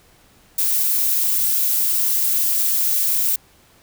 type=noise with amplitude modulation; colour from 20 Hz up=violet; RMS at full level=-17 dBFS; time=0.58-3.36 s; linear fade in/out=5 ms; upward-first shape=sine; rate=299 Hz; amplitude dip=35%; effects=pink hiss -53 dBFS RMS until 3.82 s